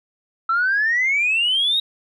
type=exponential sweep; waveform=sine; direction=up; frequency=1318.5 to 3821 Hz; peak=-15 dBFS; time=0.49-1.8 s; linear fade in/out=5 ms; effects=tanh soft clip ceiling -12 dBFS